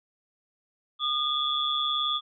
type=tone cluster; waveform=sine; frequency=1219 / 3351 / 3490 Hz; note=D#6 / G#7 / A7; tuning=-36 / +15 / -15 cents; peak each=-29 dBFS; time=0.99-2.21 s; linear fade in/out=50 ms; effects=none